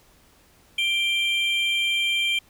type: tone pair together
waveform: triangle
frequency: 2366 / 3158 Hz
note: D7 / G7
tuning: +12 / +12 cents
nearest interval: perfect fourth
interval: 500 cents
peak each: -22 dBFS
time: 0.78-2.39 s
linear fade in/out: 5 ms
effects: pink hiss -57 dBFS RMS until 2.49 s